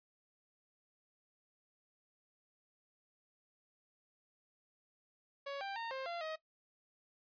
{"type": "tone with pitch steps", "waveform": "sawtooth", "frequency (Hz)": [559, 788, 919, 530, 687, 631], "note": ["C#5", "G5", "A#5", "C5", "F5", "D#5"], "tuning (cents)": [14, 9, -25, 22, -29, 24], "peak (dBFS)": -36, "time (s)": [5.46, 6.36], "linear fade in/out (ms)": 10, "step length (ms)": 150, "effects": ["noise-tail reverb RT60 0.1 s tail -17 dB re dry", "resampled to 11025 Hz"]}